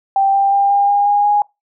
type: tone with pitch steps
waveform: sine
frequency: 784 / 790.8 / 797.7 / 804.6 / 811.6 / 818.7 / 825.8 Hz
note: G5 / G5 / G5 / G5 / G#5 / G#5 / G#5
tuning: 0 / +15 / +30 / +45 / -40 / -25 / -10 cents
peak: -10 dBFS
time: 0.16-1.42 s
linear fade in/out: 2 ms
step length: 180 ms
effects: noise-tail reverb RT60 0.2 s tail -24 dB re dry